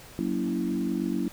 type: chord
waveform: sine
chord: F# dominant seventh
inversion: none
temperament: equal with one note detuned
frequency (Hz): 185 / 233.1 / 282.5 / 329.6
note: F#3 / A#3 / C#4 / E4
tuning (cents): 0 / 0 / +33 / 0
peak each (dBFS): -31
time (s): 0.19-1.28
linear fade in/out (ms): 0
effects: pink hiss -48 dBFS RMS until 1.32 s